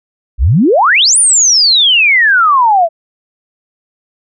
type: exponential two-way sweep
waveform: sine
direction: up then down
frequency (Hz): 49 to 9770 to 640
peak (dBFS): -5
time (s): 0.38-2.89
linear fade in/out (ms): 50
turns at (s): 1.18
effects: none

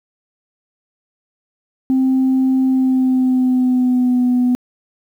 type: tone with pitch glide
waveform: sine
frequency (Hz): 261.9 to 248.1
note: C4 to B3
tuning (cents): +2 to +8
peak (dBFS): -10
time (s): 1.9-4.55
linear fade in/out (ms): 0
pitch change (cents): -94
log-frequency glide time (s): 2.66-4.25
effects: tanh soft clip ceiling -9 dBFS + 8-bit

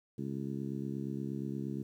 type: harmonic tone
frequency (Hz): 68.5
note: C#2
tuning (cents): -20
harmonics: 2 / 3 / 4 / 5 / 6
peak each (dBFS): -40 / -39 / -42 / -43 / -49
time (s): 0.18-1.83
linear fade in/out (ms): 5
effects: 11-bit

